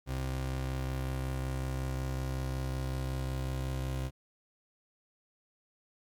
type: tone pair together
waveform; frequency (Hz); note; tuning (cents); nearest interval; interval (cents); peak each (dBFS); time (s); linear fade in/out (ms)
30% pulse; 65.41 / 130.81; C2 / C3; 0 / 0; octave; 1200; -31 / -38; 0.06-4.11; 50
effects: MP3 96 kbps